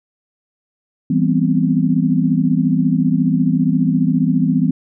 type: chord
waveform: sine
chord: C major seventh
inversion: first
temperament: equal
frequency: 164.81 / 196 / 246.9 / 261.6 Hz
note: E3 / G3 / B3 / C4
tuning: 0 / 0 / 0 / 0 cents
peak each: -17 / -19 / -18 / -18 dBFS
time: 1.1-4.71 s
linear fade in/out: 5 ms
effects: none